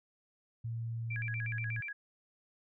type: tone with pitch glide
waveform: sine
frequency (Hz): 115 to 113.35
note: A#2 to A#2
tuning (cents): -23 to -48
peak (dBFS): -35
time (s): 0.64-1.81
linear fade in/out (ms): 10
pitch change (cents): -25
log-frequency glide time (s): 0.97-1.69
type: tone with vibrato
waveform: sine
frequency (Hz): 1975.5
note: B6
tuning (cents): 0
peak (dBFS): -38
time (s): 1.1-1.93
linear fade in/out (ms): 10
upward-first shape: square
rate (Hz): 8.3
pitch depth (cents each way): 300
effects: none